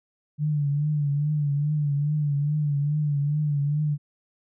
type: tone with vibrato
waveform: sine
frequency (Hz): 146.83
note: D3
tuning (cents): 0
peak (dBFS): -21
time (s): 0.38-3.98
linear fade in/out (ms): 50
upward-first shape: triangle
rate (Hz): 2.4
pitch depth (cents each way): 72
effects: none